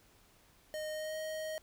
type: tone with pitch glide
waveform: square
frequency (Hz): 617 to 627.1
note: D#5 to D#5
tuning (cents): -15 to +13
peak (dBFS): -38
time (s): 0.74-1.58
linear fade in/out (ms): 0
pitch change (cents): +28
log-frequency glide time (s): 0.91-1.18
effects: pink hiss -65 dBFS RMS until 1.62 s